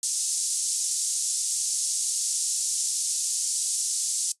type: band-pass noise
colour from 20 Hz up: pink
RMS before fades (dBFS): -27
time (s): 0.03-4.32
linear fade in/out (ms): 2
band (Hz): 6100 to 10000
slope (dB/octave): 24
effects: noise-tail reverb RT60 0.1 s tail -17 dB re dry + resampled to 24000 Hz